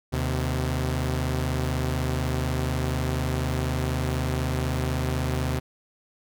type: tone pair together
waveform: sawtooth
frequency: 76.2 / 128.34 Hz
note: D#2 / C3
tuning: -36 / -33 cents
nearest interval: major sixth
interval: 903 cents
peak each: -23 dBFS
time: 0.12-5.6 s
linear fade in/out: 20 ms
effects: none